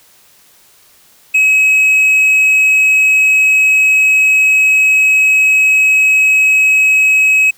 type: tone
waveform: triangle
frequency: 2556 Hz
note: D#7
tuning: 46 cents sharp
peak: -5 dBFS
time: 1.34-7.51 s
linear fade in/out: 10 ms
effects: white hiss -47 dBFS RMS until 7.57 s